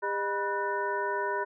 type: tone cluster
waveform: sine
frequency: 403.4 / 611 / 975 / 1487 / 1802 Hz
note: G4 / D#5 / B5 / F#6 / A6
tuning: +50 / -32 / -23 / +8 / +41 cents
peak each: -33 / -37 / -31 / -35 / -40 dBFS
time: 0.02-1.45 s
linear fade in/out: 20 ms
effects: none